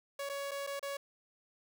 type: tone with dropouts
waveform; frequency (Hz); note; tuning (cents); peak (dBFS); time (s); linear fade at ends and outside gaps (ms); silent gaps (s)
sawtooth; 560; C#5; +18; -33; 0.19-0.97; 5; 0.292-0.296 / 0.511-0.515 / 0.667-0.672 / 0.795-0.827
effects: 10-bit